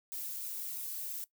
violet noise with flanger, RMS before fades -40 dBFS, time 0.12-1.24 s, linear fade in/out 0 ms, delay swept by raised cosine 0.78 to 3.68 ms, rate 3 Hz, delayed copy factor +0.65, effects noise-tail reverb RT60 0.1 s tail -18 dB re dry

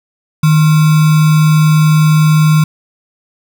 sine tone with sample-and-hold, 155.2 Hz, D#3, 4 cents flat, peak -5 dBFS, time 0.43-2.64 s, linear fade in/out 5 ms, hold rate 1225 Hz, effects none

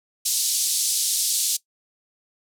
white band-pass noise, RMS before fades -23 dBFS, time 0.25-1.57 s, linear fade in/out 10 ms, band 3900 to 11000 Hz, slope 24 dB/octave, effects noise-tail reverb RT60 0.1 s tail -19 dB re dry

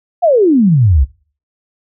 sine exponential sweep, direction down, 740 to 60.5 Hz, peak -6 dBFS, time 0.22-1.05 s, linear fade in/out 20 ms, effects noise-tail reverb RT60 0.4 s tail -20 dB re dry

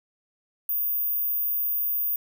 sine tone, 14917 Hz, A#9, in tune, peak -23 dBFS, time 0.69-2.16 s, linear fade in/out 2 ms, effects none

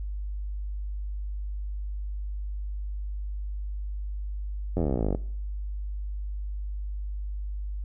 slowing click train, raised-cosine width 2 ms, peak -14 dBFS, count 25, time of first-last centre 4.77-5.149 s, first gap 11 ms, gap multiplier 1.03, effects noise-tail reverb RT60 0.6 s tail -21 dB re dry + added 50 Hz sine -30 dBFS peak until 7.84 s

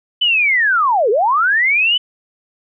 sine linear two-way sweep, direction down then up, 3038 to 390.6 to 3038 Hz, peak -11 dBFS, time 0.21-1.98 s, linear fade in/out 10 ms, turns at 1.1 s, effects none

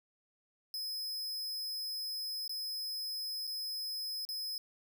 45% pulse tone with dropouts, 5100 Hz, D#8, 42 cents sharp, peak -37 dBFS, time 0.74-4.58 s, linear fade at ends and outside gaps 1 ms, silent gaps 2.478-2.494 / 3.47-3.475 / 4.251-4.289 s, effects none

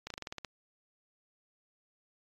slowing click train, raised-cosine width 0.2 ms, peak -22 dBFS, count 9, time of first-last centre 0.07-0.447 s, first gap 33 ms, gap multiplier 1.1, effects AAC 32 kbps

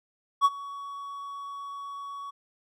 triangle tone with ADSR envelope, 1123 Hz, C#6, 22 cents sharp, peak -13 dBFS, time 0.41-2.31 s, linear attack 40 ms, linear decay 40 ms, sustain -21 dB, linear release 15 ms, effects none

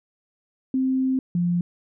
sine tone pair in turn, 261.6 / 174.6 Hz, C4 / F3, 0 / 0 cents, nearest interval perfect fifth, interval 700 cents, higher first, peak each -19 / -19 dBFS, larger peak neither, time 0.74-1.19 / 1.35-1.61 s, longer first, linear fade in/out 2 ms, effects none

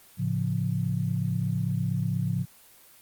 sine chord, A augmented, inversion none, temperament equal, 110 / 138.59 / 174.61 Hz, A2 / C#3 / E#3, 0 / 0 / 0 cents, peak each -29 dBFS, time 0.17-2.46 s, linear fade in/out 50 ms, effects white hiss -54 dBFS RMS until 3.01 s + Opus 24 kbps

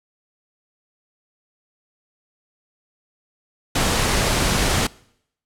pink noise, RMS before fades -19 dBFS, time 3.75-4.87 s, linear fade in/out 5 ms, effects noise-tail reverb RT60 0.7 s tail -23 dB re dry + low-pass 10000 Hz 12 dB/octave

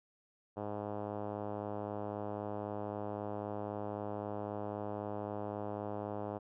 5% pulse tone with low-pass filter, 103.83 Hz, G#2, in tune, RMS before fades -40 dBFS, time 0.56-6.39 s, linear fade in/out 20 ms, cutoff 700 Hz, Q 1.2, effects none

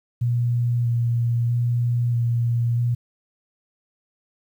sine tone with vibrato, 119.1 Hz, A#2, 38 cents sharp, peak -18 dBFS, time 0.21-2.95 s, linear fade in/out 10 ms, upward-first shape square, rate 0.78 Hz, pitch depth 14 cents each way, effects 9-bit

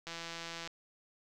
click train, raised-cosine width 0.2 ms, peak -25 dBFS, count 102, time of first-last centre 0.07-0.675 s, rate 167 Hz, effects none

